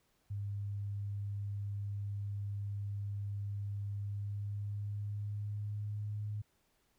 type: tone with pitch glide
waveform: sine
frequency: 101.2 to 104.83 Hz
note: G#2 to G#2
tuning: -44 to +17 cents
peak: -36 dBFS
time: 0.3-6.42 s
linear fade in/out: 10 ms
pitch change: +61 cents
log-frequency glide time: 3.94-6.26 s
effects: pink hiss -75 dBFS RMS until 6.98 s